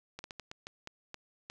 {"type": "slowing click train", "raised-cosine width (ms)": 0.2, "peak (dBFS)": -25, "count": 9, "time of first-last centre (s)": [0.19, 1.5], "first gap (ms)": 51, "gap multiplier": 1.32, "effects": []}